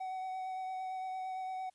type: tone with vibrato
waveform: triangle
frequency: 751 Hz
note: F#5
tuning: 26 cents sharp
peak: -35 dBFS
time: 0-1.7 s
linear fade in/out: 10 ms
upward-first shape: sine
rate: 8.8 Hz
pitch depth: 14 cents each way
effects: white hiss -75 dBFS RMS until 1.74 s + resampled to 24000 Hz